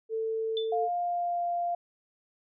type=tone; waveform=sine; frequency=445.2 Hz; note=A4; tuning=20 cents sharp; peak=-28 dBFS; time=0.09-0.89 s; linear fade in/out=50 ms
type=tone with exponential decay; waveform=sine; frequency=3520 Hz; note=A7; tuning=in tune; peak=-29 dBFS; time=0.57-0.75 s; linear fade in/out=1 ms; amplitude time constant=39 ms
type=tone with pitch glide; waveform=sine; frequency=704 to 695.9 Hz; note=F5 to F5; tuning=+14 to -6 cents; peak=-27 dBFS; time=0.72-1.75 s; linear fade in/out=5 ms; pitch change=-20 cents; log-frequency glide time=0.93-1.45 s
effects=none